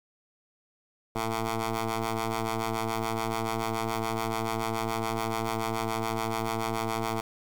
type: ring-modulated tone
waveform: 10% pulse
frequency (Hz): 112.9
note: A2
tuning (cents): +45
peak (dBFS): -17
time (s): 1.15-7.21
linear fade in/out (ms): 5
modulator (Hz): 561
effects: 9-bit